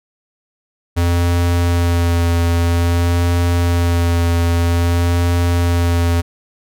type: tone with vibrato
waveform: square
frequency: 86 Hz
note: F2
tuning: 26 cents flat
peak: -13 dBFS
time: 0.96-6.22 s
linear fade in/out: 20 ms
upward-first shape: sine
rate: 0.51 Hz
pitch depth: 16 cents each way
effects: none